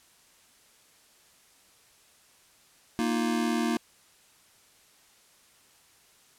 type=chord; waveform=square; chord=Bb suspended fourth; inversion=none; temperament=just; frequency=233.1 / 310.8 / 349.6 Hz; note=Bb3 / Eb4 / F4; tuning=0 / -2 / +2 cents; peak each=-28 / -32 / -33 dBFS; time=2.99-3.77 s; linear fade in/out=0 ms; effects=white hiss -60 dBFS RMS until 6.38 s + low-pass 11000 Hz 12 dB/octave